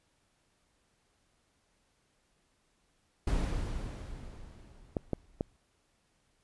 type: noise with exponential decay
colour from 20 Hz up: brown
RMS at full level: -28 dBFS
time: 3.27-5.57 s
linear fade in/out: 5 ms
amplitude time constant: 500 ms
type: clicks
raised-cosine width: 2 ms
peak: -17 dBFS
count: 3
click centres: 4.968 / 5.133 / 5.409 s
effects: pink hiss -73 dBFS RMS until 6.43 s + resampled to 24000 Hz